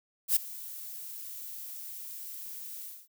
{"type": "noise with ADSR envelope", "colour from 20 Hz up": "violet", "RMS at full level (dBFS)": -22, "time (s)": [0.28, 3.08], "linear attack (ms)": 81, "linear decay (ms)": 9, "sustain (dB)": -20, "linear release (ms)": 230, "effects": []}